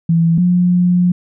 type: tone pair in turn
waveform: sine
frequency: 166.2 / 178.23 Hz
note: E3 / F3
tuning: +15 / +35 cents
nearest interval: minor second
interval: 120 cents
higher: second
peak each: -9 dBFS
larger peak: neither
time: 0.09-0.38 / 0.38-1.12 s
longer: second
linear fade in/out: 5 ms
effects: none